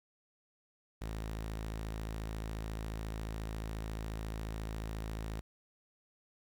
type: tone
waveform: sawtooth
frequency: 54.2 Hz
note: A1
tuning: 25 cents flat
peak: -34 dBFS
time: 1.01-5.41 s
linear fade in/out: 10 ms
effects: 11-bit